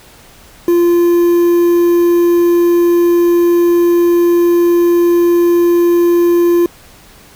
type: tone with quantisation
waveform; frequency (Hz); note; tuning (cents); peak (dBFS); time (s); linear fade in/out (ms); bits
triangle; 345.8; F4; -17; -5; 0.68-6.66; 2; 5
effects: pink hiss -41 dBFS RMS until 7.35 s